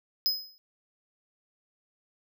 square tone with exponential decay, 5060 Hz, D#8, 28 cents sharp, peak -21 dBFS, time 0.26-0.58 s, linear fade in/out 0 ms, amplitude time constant 69 ms, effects none

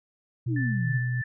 sine tone, 123.47 Hz, B2, in tune, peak -25 dBFS, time 0.46-1.22 s, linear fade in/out 10 ms
sine exponential sweep, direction down, 349.2 to 123.47 Hz, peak -28 dBFS, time 0.47-1.01 s, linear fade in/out 50 ms
sine tone with tremolo, 1760 Hz, A6, in tune, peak -30 dBFS, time 0.56-1.24 s, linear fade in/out 5 ms, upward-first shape triangle, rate 3.2 Hz, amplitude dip 55%
effects none

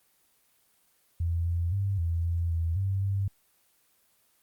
sine tone with pitch steps, 84.5 / 85.6 / 98.7 / 84 / 85 / 83 / 97 / 98.4 Hz, E2 / F2 / G2 / E2 / F2 / E2 / G2 / G2, +43 / -34 / +12 / +33 / -46 / +12 / -18 / +7 cents, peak -25 dBFS, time 1.2-3.28 s, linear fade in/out 5 ms, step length 260 ms, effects white hiss -67 dBFS RMS until 4.42 s + Opus 24 kbps

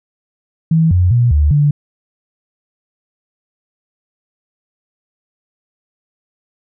sine tone with pitch steps, 162 / 90.1 / 120.6 / 74.2 / 146.1 Hz, E3 / F#2 / B2 / D2 / D3, -30 / -45 / -41 / +18 / -9 cents, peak -8 dBFS, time 0.71-1.71 s, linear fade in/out 5 ms, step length 200 ms, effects none

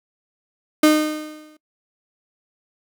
35% pulse tone with exponential decay, 306.5 Hz, D#4, 26 cents flat, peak -7 dBFS, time 0.83-1.57 s, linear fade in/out 5 ms, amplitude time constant 160 ms, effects noise-tail reverb RT60 0.1 s tail -23 dB re dry

